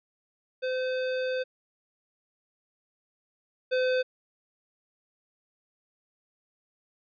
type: tone pair in turn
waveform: square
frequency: 513 / 510.5 Hz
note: C5 / C5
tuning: -34 / -43 cents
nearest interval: unison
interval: 9 cents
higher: first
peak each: -28 / -24 dBFS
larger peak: second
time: 0.62-1.44 / 3.71-4.03 s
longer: first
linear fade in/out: 20 ms
effects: resampled to 11025 Hz